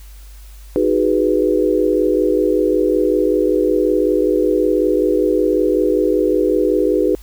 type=chord; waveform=sine; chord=G# minor seventh; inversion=second; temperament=equal; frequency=311.1 / 370 / 415.3 / 493.9 Hz; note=D#4 / F#4 / G#4 / B4; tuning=0 / 0 / 0 / 0 cents; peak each=-18 dBFS; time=0.76-7.15 s; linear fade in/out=0 ms; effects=added 50 Hz sine -35 dBFS peak until 7.22 s + white hiss -48 dBFS RMS until 7.22 s